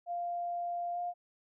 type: tone with pitch glide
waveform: sine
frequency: 697 to 704.7 Hz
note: F5 to F5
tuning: -4 to +15 cents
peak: -33 dBFS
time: 0.06-1.14 s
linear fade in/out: 50 ms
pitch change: +19 cents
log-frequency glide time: 0.93-0.98 s
effects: none